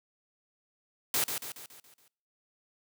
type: noise with echo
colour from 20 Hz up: white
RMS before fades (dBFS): -28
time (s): 1.14-1.24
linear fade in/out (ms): 2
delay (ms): 140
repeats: 6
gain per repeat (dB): -6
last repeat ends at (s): 2.08
effects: noise-tail reverb RT60 0.6 s tail -25 dB re dry + high-pass 100 Hz 12 dB/octave